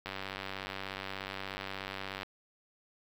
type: click train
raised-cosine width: 0.3 ms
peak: -22 dBFS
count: 211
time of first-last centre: 0.06-2.232 s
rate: 96.7 Hz
effects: 8-bit